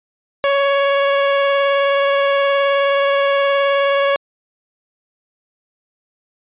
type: tone with vibrato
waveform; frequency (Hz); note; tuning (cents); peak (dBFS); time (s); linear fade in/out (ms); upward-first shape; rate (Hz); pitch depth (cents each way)
sawtooth; 558; C#5; +11; -9; 0.44-4.16; 0; triangle; 19; 13
effects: resampled to 8000 Hz